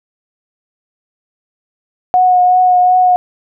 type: tone with vibrato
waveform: sine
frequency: 729 Hz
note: F#5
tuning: 26 cents flat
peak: -6 dBFS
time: 2.14-3.16 s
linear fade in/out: 0 ms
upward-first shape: triangle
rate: 2.7 Hz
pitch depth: 20 cents each way
effects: none